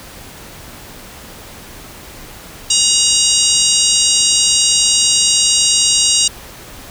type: harmonic tone with a mistuned harmonic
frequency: 949 Hz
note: A#5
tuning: 31 cents sharp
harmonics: 3 / 4 / 5 / 6 / 7 / 8 / 9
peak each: -18 / -18 / -18 / -18 / -18 / -18 / -18 dBFS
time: 2.7-6.28 s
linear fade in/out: 5 ms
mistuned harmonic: 9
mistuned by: +17 cents
effects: pink hiss -35 dBFS RMS until 6.9 s